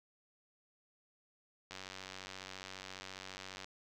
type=click train; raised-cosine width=0.2 ms; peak=-28 dBFS; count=184; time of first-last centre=1.71-3.644 s; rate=94.6 Hz; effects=none